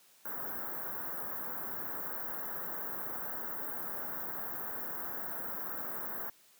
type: band-stop noise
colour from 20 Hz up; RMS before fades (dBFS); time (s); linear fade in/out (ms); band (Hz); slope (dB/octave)
white; -39; 0.25-6.3; 5; 1700 to 14000; 48
effects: white hiss -63 dBFS RMS until 6.59 s + high-pass 150 Hz 12 dB/octave